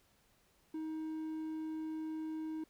triangle tone, 315 Hz, D#4, 21 cents sharp, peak -36 dBFS, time 0.74-2.64 s, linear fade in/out 5 ms, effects pink hiss -71 dBFS RMS until 2.69 s

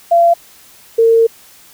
sine tone pair in turn, 683 / 455.8 Hz, F5 / A#4, -39 / -39 cents, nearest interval perfect fifth, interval 700 cents, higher first, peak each -6 dBFS, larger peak neither, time 0.11-0.34 / 0.98-1.27 s, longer second, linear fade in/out 10 ms, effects white hiss -43 dBFS RMS until 1.73 s

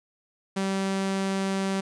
sawtooth tone, 193.5 Hz, G3, 22 cents flat, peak -21 dBFS, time 0.56-1.81 s, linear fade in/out 10 ms, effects resampled to 22050 Hz + 10-bit

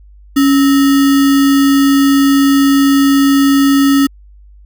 sine tone with sample-and-hold, 277.2 Hz, C#4, in tune, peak -6 dBFS, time 0.36-4.07 s, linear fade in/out 10 ms, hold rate 1575 Hz, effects added 50 Hz sine -37 dBFS peak until 4.65 s

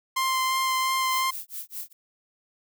sawtooth tone with vibrato, 1046.5 Hz, C6, in tune, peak -19 dBFS, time 0.16-1.31 s, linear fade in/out 10 ms, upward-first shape sine, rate 2.9 Hz, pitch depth 11 cents each way
violet noise with tremolo, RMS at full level -34 dBFS, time 1.11-1.93 s, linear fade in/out 5 ms, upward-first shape sine, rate 4.8 Hz, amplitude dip 100%
effects none

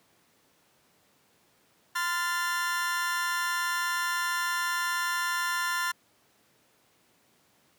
40% pulse chord, F major, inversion second, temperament equal with one note detuned, 1027.9 / 1396.9 / 1760 Hz, C6 / F6 / A6, -31 / 0 / 0 cents, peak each -31 dBFS, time 1.95-5.92 s, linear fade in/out 10 ms, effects pink hiss -65 dBFS RMS until 7.78 s + high-pass 150 Hz 12 dB/octave

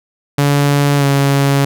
sawtooth tone with pitch glide, 142.9 to 139.47 Hz, D3 to C#3, -47 to +11 cents, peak -6 dBFS, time 0.38-1.65 s, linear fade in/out 5 ms, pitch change -42 cents, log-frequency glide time 0.97-1.05 s, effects none

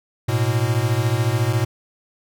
square beating tone pair, 108.8 / 122.8 Hz, A2 / B2, -19 / -9 cents, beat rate 14 Hz, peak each -21 dBFS, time 0.28-1.65 s, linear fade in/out 10 ms, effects none

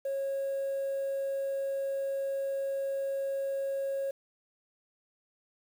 sine tone, 547 Hz, C#5, 23 cents flat, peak -28 dBFS, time 0.05-4.11 s, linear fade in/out 5 ms, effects tanh soft clip ceiling -28 dBFS + 9-bit

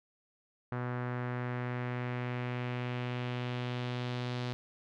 sawtooth tone with low-pass filter sweep, 123.47 Hz, B2, in tune, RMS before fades -36 dBFS, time 0.72-4.53 s, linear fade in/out 0 ms, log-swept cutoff 1500 to 4100 Hz, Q 1.9, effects none

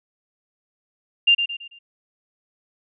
sine tone with echo, 2794 Hz, F7, in tune, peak -11 dBFS, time 1.27-1.35 s, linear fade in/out 10 ms, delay 110 ms, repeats 4, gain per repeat -8 dB, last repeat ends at 1.79 s, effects none

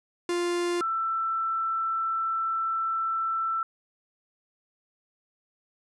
45% pulse / sine tone pair in turn, 349.2 / 1332.6 Hz, F4 / E6, 0 / +18 cents, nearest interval octave + major seventh, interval 2318 cents, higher second, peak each -25 dBFS, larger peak neither, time 0.29-0.81 / 0.81-3.63 s, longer second, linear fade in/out 2 ms, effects resampled to 24000 Hz

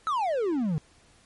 triangle exponential sweep, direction down, 1339 to 144.5 Hz, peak -22 dBFS, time 0.07-0.78 s, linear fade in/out 0 ms, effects pink hiss -59 dBFS RMS until 1.25 s + MP3 48 kbps

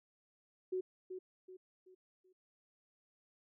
sine tone with echo, 370.9 Hz, F#4, 4 cents sharp, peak -34 dBFS, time 0.72-0.81 s, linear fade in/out 10 ms, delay 380 ms, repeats 4, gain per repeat -8 dB, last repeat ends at 2.33 s, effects none

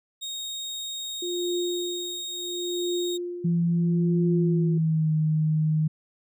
30% pulse tone, 3729 Hz, A#7, in tune, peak -29 dBFS, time 0.21-3.18 s, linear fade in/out 20 ms
sine tone with tremolo, 352 Hz, F4, 14 cents sharp, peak -24 dBFS, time 1.22-4.78 s, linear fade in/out 5 ms, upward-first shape triangle, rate 0.72 Hz, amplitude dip 100%
sine tone with pitch glide, 169.7 to 155.62 Hz, F3 to D#3, -49 to +1 cents, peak -20 dBFS, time 3.44-5.88 s, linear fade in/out 10 ms, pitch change -150 cents, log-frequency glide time 4.26-5.13 s
effects none

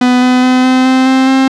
45% pulse tone with pitch steps, 249.3 / 251.9 / 254.5 / 257.2 / 259.9 / 262.6 / 265.3 Hz, B3 / B3 / C4 / C4 / C4 / C4 / C4, +16 / +34 / -48 / -30 / -11 / +6 / +24 cents, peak -6 dBFS, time 0.01-1.48 s, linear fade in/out 5 ms, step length 210 ms, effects low-pass 5000 Hz 12 dB/octave

